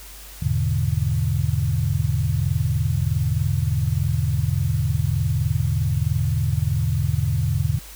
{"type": "chord", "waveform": "sine", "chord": "E dominant seventh", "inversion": "none", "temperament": "equal", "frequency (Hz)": [82.41, 103.83, 123.47, 146.83], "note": ["E2", "G#2", "B2", "D3"], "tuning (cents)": [0, 0, 0, 0], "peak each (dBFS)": -24, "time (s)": [0.42, 7.79], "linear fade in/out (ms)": 5, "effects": ["added 50 Hz sine -41 dBFS peak until 7.95 s", "white hiss -42 dBFS RMS until 7.95 s"]}